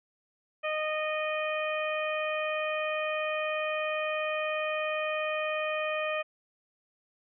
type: harmonic tone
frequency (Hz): 617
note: D#5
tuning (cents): -15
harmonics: 1 / 2 / 3 / 4 / 5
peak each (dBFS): -31 / -36 / -38 / -35 / -43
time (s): 0.63-6.23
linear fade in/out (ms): 20
effects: none